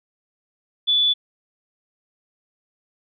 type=tone; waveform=sine; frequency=3461 Hz; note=A7; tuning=29 cents flat; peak=-15 dBFS; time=0.87-1.14 s; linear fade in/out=20 ms; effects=none